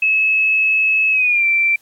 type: tone with pitch glide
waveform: sine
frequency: 2588 to 2346 Hz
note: E7 to D7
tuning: -32 to -2 cents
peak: -12 dBFS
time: 0.02-1.76 s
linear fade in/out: 5 ms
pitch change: -170 cents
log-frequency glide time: 1.11-1.45 s
effects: white hiss -55 dBFS RMS until 1.81 s + AAC 64 kbps